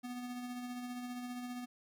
square tone with tremolo, 246.4 Hz, B3, 4 cents flat, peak -40 dBFS, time 0.03-1.66 s, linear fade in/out 20 ms, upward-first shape sine, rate 15 Hz, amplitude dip 35%, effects none

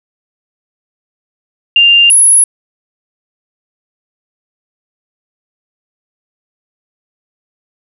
sine tone pair in turn, 2794 / 10515 Hz, F7 / E9, 0 / -5 cents, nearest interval octave + major seventh, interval 2295 cents, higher second, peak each -3 dBFS, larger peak neither, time 1.76-2.1 / 2.1-2.44 s, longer neither, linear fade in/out 2 ms, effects none

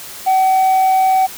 sine tone, 758 Hz, F#5, 42 cents sharp, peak -7 dBFS, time 0.26-1.27 s, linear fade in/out 20 ms, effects tanh soft clip ceiling -9 dBFS + white hiss -32 dBFS RMS until 1.37 s

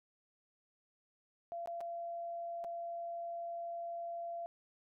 sine tone with dropouts, 683 Hz, F5, 39 cents flat, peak -39 dBFS, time 1.52-4.46 s, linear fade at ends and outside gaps 0 ms, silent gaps 1.659-1.674 / 1.806-1.811 / 2.641-2.646 s, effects none

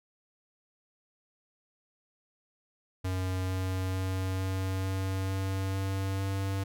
square tone with pitch steps, 93 / 93.59 / 94.19 / 94.79 / 95.39 / 96 / 96.61 / 97.23 Hz, F#2 / F#2 / F#2 / F#2 / G2 / G2 / G2 / G2, +9 / +20 / +31 / +42 / -47 / -36 / -25 / -14 cents, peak -30 dBFS, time 3.04-6.64 s, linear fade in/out 10 ms, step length 450 ms, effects none

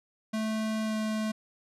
square tone with pitch glide, 218.5 to 216.9 Hz, A3 to A3, -12 to -25 cents, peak -29 dBFS, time 0.33-1.32 s, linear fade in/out 10 ms, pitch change -13 cents, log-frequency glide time 0.84-0.95 s, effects low-pass 10000 Hz 12 dB/octave

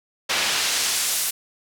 pink noise with band-pass filter sweep, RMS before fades -23 dBFS, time 0.29-1.31 s, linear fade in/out 10 ms, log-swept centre 2800 to 11000 Hz, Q 0.7, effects none

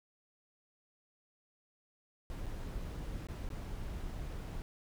brown noise with dropouts, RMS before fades -41 dBFS, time 2.3-4.62 s, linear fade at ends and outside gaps 0 ms, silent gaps 2.46-2.466 / 3.269-3.286 / 3.489-3.502 s, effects none

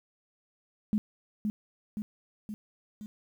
sine tone with echo, 211.4 Hz, G#3, 31 cents sharp, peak -23 dBFS, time 0.93-0.98 s, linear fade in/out 0 ms, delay 520 ms, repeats 4, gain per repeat -4 dB, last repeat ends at 3.06 s, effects 10-bit

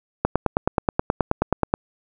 click train, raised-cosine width 1 ms, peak -3 dBFS, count 15, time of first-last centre 0.25-1.739 s, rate 9.4 Hz, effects none

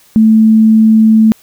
sine tone, 220 Hz, A3, in tune, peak -3 dBFS, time 0.16-1.32 s, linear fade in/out 0 ms, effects white hiss -46 dBFS RMS until 1.42 s

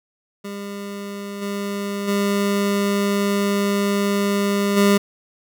25% pulse tone with level steps, 201.2 Hz, G3, 45 cents sharp, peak -25 / -20 / -14 / -9 dBFS, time 0.44-4.98 s, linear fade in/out 10 ms, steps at 1.41 / 2.07 / 4.76 s, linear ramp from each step 20 ms, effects none

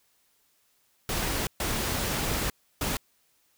pink noise bursts at uneven times, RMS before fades -29 dBFS, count 3, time 1.09-1.47 / 1.6-2.5 / 2.81-2.97 s, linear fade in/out 2 ms, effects white hiss -68 dBFS RMS until 3.57 s

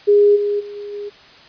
sine tone with level steps, 410.5 Hz, G#4, 20 cents flat, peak -8 / -16 / -29 / -27 / -25 dBFS, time 0.07-1.1 s, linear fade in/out 20 ms, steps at 0.35 / 0.59 / 0.75 / 0.92 s, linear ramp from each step 20 ms, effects white hiss -44 dBFS RMS until 1.48 s + resampled to 11025 Hz

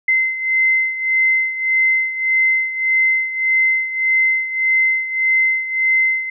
sine beating tone pair, 2065 / 2066.7 Hz, C7 / C7, -23 / -22 cents, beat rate 1.7 Hz, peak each -15 / -20 dBFS, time 0.08-6.3 s, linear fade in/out 5 ms, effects none

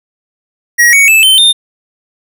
square tone with pitch steps, 1900 / 2234 / 2626 / 3087 / 3628 Hz, A#6 / C#7 / E7 / G7 / A#7, +33 / +13 / -7 / -27 / -48 cents, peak -4 dBFS, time 0.78-1.53 s, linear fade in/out 20 ms, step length 150 ms, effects none

